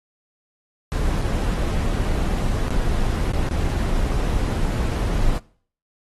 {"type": "noise with dropouts", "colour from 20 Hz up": "brown", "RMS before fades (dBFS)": -21, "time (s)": [0.92, 5.38], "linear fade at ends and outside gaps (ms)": 0, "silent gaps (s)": [[1.217, 1.223], [2.682, 2.706], [3.316, 3.335], [3.488, 3.511]], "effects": ["noise-tail reverb RT60 0.5 s tail -21 dB re dry", "AAC 32 kbps"]}